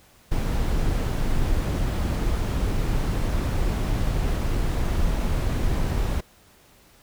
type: noise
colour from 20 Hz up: brown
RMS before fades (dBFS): -23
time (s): 0.31-6.21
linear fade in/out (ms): 10
effects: pink hiss -55 dBFS RMS until 7.02 s